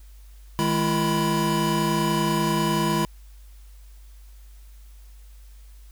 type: tone cluster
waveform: square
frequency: 156.1 / 209.8 / 339.4 / 988 Hz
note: D#3 / G#3 / F4 / B5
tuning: +6 / +18 / -49 / 0 cents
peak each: -27 dBFS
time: 0.59-3.05 s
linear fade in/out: 0 ms
effects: added 50 Hz sine -43 dBFS peak until 5.91 s + white hiss -59 dBFS RMS until 5.91 s